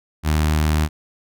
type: tone with notch filter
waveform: sawtooth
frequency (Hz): 76.8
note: D#2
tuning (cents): -22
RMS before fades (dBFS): -18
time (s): 0.23-0.89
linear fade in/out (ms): 50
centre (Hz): 490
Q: 1.5
effects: none